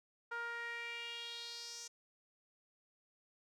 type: tone with band-pass filter sweep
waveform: sawtooth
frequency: 469.5 Hz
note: A#4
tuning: 12 cents sharp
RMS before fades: -45 dBFS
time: 0.31-1.88 s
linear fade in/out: 10 ms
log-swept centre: 1300 to 6300 Hz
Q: 3.8
effects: none